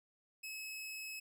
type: tone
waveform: sawtooth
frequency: 2577 Hz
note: E7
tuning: 40 cents flat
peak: -40 dBFS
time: 0.43-1.2 s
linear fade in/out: 10 ms
effects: none